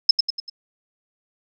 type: tone with echo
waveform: sine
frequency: 5190 Hz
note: E8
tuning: 28 cents flat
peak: -7 dBFS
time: 0.09-0.11 s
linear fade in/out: 5 ms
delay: 97 ms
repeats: 4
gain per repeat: -6 dB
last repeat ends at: 0.498 s
effects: none